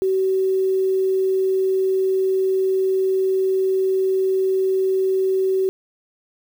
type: tone with quantisation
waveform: sine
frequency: 380 Hz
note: F#4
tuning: 46 cents sharp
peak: -16 dBFS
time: 0.02-5.69 s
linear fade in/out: 0 ms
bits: 7
effects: none